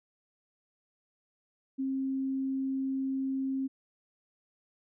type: tone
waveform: sine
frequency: 267.2 Hz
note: C4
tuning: 36 cents sharp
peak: -29 dBFS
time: 1.78-3.68 s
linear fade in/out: 20 ms
effects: none